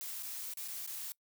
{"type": "noise with dropouts", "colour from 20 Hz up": "blue", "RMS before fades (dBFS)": -42, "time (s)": [0.01, 1.12], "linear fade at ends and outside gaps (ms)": 0, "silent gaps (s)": [[0.226, 0.231], [0.536, 0.572], [0.678, 0.683], [0.864, 0.875]], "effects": ["noise-tail reverb RT60 0.1 s tail -23 dB re dry"]}